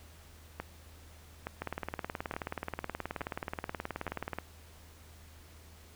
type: two click trains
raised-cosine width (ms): 0.5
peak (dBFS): -20 / -21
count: 53 / 5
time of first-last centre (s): 1.62-4.386 / 0.6-4.078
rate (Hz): 18.8 / 1.15
effects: added 79 Hz sine -54 dBFS peak until 5.95 s + pink hiss -58 dBFS RMS until 5.95 s